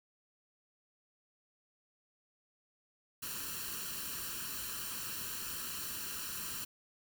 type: noise with comb filter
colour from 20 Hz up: white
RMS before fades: -41 dBFS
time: 3.22-6.65 s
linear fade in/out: 10 ms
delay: 0.7 ms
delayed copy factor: +0.75
effects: none